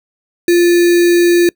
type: tone with sample-and-hold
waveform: sine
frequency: 346.8 Hz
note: F4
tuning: 12 cents flat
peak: -6 dBFS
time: 0.48-1.49 s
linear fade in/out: 2 ms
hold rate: 2100 Hz
effects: noise-tail reverb RT60 0.1 s tail -24 dB re dry